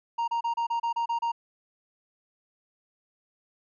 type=tone bursts; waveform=triangle; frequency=932.3 Hz; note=A#5; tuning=in tune; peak=-23 dBFS; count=9; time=0.18-1.319 s; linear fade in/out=10 ms; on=99 ms; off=31 ms; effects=resampled to 16000 Hz